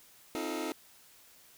sawtooth chord, F dominant seventh, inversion second, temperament just, 261.9 / 314.3 / 349.2 / 436.5 Hz, C4 / Eb4 / F4 / A4, +2 / +18 / 0 / -14 cents, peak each -37 / -33 / -36 / -37 dBFS, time 0.35-0.72 s, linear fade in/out 0 ms, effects white hiss -59 dBFS RMS until 1.57 s

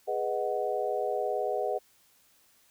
sine chord, G# minor seventh, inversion none, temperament equal, 415.3 / 493.9 / 622.3 / 740 Hz, G#4 / B4 / D#5 / F#5, 0 / 0 / 0 / 0 cents, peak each -33 dBFS, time 0.07-1.79 s, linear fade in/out 20 ms, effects white hiss -64 dBFS RMS until 2.7 s

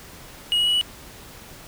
triangle tone with pitch steps, 2893 / 2910 / 2927 / 2944 Hz, F#7 / F#7 / F#7 / F#7, -40 / -29 / -19 / -9 cents, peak -16 dBFS, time 0.52-0.812 s, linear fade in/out 0 ms, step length 73 ms, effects pink hiss -43 dBFS RMS until 1.67 s

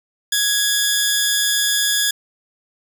15% pulse tone pair together, 1661.2 / 3520 Hz, G#6 / A7, 0 / 0 cents, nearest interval octave + minor second, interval 1300 cents, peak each -12 dBFS, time 0.32-2.11 s, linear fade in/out 5 ms, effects none

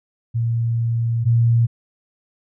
sine tone pair in turn, 116.1 / 116.84 Hz, A#2 / A#2, -7 / +4 cents, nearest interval unison, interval 11 cents, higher second, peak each -17 / -12 dBFS, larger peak second, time 0.34-1.25 / 1.25-1.67 s, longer first, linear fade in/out 20 ms, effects none

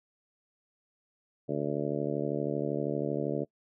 harmonic tone, 72.7 Hz, D2, 17 cents flat, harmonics 2 / 3 / 4 / 5 / 6 / 7 / 8 / 9, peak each -36 / -38 / -35 / -36 / -35 / -41 / -37 / -42 dBFS, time 1.48-3.45 s, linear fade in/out 20 ms, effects noise-tail reverb RT60 0.1 s tail -25 dB re dry

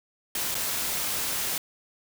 white noise with dropouts, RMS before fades -29 dBFS, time 0.35-1.58 s, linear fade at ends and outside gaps 2 ms, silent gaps 0.545-0.551 s, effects none

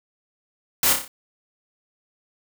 white noise with echo, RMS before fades -19 dBFS, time 0.83-0.93 s, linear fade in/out 2 ms, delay 30 ms, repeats 5, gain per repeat -5 dB, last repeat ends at 1.08 s, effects none

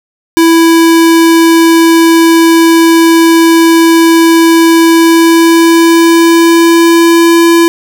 square tone with pitch glide, 330.5 to 336.5 Hz, E4 to E4, +5 to +36 cents, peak -3 dBFS, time 0.37-7.68 s, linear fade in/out 0 ms, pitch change +31 cents, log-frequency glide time 4.92-7.5 s, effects none

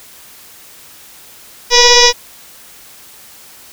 sine tone with frequency modulation, 2920 Hz, F#7, 24 cents flat, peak -4 dBFS, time 1.7-2.13 s, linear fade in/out 50 ms, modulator 488 Hz, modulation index 6.2, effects white hiss -39 dBFS RMS until 3.72 s

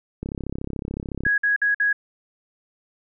click train, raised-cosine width 3 ms, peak -16 dBFS, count 36, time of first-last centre 0.23-1.266 s, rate 33.8 Hz
sine tone bursts, 1661.2 Hz, G#6, in tune, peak -17 dBFS, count 4, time 1.25-1.929 s, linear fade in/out 5 ms, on 130 ms, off 53 ms
effects none

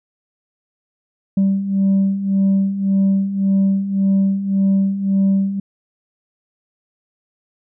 sine beating tone pair, 193.6 / 195.4 Hz, G3 / G3, -21 / -5 cents, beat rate 1.8 Hz, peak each -18 / -13 dBFS, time 1.37-5.6 s, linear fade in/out 5 ms, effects tanh soft clip ceiling -10 dBFS

